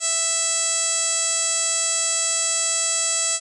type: tone with low-pass filter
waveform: 5% pulse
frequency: 659 Hz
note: E5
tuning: 1 cent flat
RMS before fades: -22 dBFS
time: 0-3.4 s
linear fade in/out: 50 ms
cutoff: 7900 Hz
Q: 8.1
effects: none